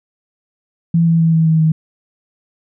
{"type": "tone with pitch steps", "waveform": "sine", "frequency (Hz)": [167.2, 165.38, 163.57, 161.78, 160.02, 158.27], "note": ["E3", "E3", "E3", "E3", "D#3", "D#3"], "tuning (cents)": [25, 6, -13, -32, 49, 30], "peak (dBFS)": -9, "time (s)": [0.94, 1.72], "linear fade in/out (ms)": 5, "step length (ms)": 130, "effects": []}